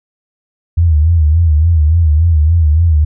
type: tone with vibrato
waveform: sine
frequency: 80 Hz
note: D#2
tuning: 49 cents sharp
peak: -6 dBFS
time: 0.77-3.05 s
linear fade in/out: 10 ms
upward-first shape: sine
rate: 3.5 Hz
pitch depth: 120 cents each way
effects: none